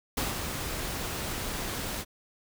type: noise with ADSR envelope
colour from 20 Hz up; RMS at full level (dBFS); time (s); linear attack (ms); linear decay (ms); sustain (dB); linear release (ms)
pink; -29; 0.17-2.05; 6; 160; -5; 48
effects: none